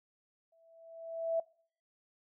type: tone with exponential growth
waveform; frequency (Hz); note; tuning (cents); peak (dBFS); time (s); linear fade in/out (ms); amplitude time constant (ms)
sine; 659.3; E5; 0; -26; 0.52-1.4; 5; 190
effects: noise-tail reverb RT60 0.5 s tail -24 dB re dry